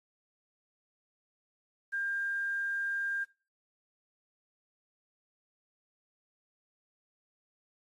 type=tone with quantisation; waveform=sine; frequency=1600 Hz; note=G6; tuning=35 cents sharp; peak=-31 dBFS; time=1.92-3.25 s; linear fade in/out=20 ms; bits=10; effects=noise-tail reverb RT60 0.3 s tail -17 dB re dry + AAC 32 kbps